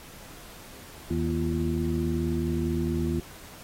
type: harmonic tone with a mistuned harmonic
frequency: 79.6 Hz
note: D#2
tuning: 40 cents sharp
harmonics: 1 / 2 / 3 / 4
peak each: -30 / -30 / -30 / -30 dBFS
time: 1.1-3.2 s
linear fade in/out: 5 ms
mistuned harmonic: 4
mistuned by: +130 cents
effects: pink hiss -47 dBFS RMS until 3.63 s + AAC 48 kbps